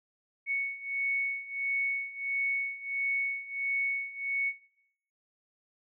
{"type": "beating tone pair", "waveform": "sine", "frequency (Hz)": [2217, 2218.5], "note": ["C#7", "C#7"], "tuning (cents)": [0, 1], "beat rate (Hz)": 1.5, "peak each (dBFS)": [-34, -32], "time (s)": [0.46, 4.53], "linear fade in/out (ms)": 50, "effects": ["noise-tail reverb RT60 0.7 s tail -17 dB re dry"]}